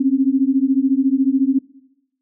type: beating tone pair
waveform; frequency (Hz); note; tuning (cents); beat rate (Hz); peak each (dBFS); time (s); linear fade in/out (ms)
sine; 261.6 / 275.6; C4 / C#4; 0 / -10; 14; -16; 0-1.59; 10
effects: noise-tail reverb RT60 0.9 s tail -22 dB re dry